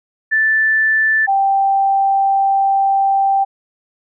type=tone pair in turn; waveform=sine; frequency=1760 / 784 Hz; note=A6 / G5; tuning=0 / 0 cents; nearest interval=octave + major second; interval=1400 cents; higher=first; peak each=-11 dBFS; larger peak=neither; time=0.31-1.27 / 1.27-3.45 s; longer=second; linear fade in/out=20 ms; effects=none